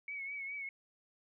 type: tone with vibrato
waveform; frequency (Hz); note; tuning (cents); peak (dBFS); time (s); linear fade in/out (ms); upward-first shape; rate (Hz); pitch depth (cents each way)
sine; 2233; C#7; +12; -39; 0.08-0.69; 2; triangle; 4.8; 59
effects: none